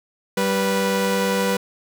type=tone pair together; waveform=sawtooth; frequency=194.22 / 491.1 Hz; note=G3 / B4; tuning=-16 / -10 cents; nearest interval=octave + major third; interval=1606 cents; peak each=-18 / -17 dBFS; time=0.37-1.57 s; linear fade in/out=5 ms; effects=none